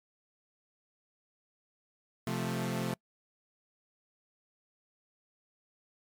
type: chord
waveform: sawtooth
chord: F major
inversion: second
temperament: equal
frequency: 130.81 / 174.61 / 220 Hz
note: C3 / F3 / A3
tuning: 0 / 0 / 0 cents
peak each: -32 dBFS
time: 2.27-2.94 s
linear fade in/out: 2 ms
effects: noise-tail reverb RT60 0.1 s tail -26 dB re dry + MP3 96 kbps